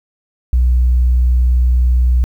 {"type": "tone", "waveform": "sine", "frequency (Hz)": 61.74, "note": "B1", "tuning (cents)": 0, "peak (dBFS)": -7, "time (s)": [0.53, 2.24], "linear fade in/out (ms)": 0, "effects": ["tanh soft clip ceiling -6 dBFS", "8-bit"]}